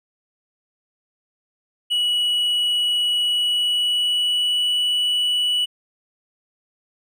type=tone with pitch glide; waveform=triangle; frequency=2931 to 2951 Hz; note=F#7 to F#7; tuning=-17 to -5 cents; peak=-16 dBFS; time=1.9-5.66 s; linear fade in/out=20 ms; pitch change=+12 cents; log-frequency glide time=3.19-4.75 s; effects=none